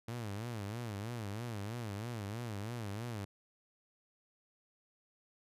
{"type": "tone with vibrato", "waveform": "sawtooth", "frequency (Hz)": 109.8, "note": "A2", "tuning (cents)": -3, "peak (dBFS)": -35, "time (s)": [0.08, 3.25], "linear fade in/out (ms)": 5, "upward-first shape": "sine", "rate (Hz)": 3.1, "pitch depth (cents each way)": 180, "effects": ["resampled to 32000 Hz"]}